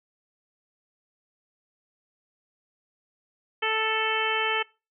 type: harmonic tone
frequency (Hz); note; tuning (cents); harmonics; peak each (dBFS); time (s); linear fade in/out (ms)
440; A4; 0; 1 / 2 / 3 / 4 / 5 / 6 / 7; -31 / -31 / -31 / -31 / -31 / -31 / -31; 3.62-4.63; 10
effects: noise-tail reverb RT60 0.3 s tail -24 dB re dry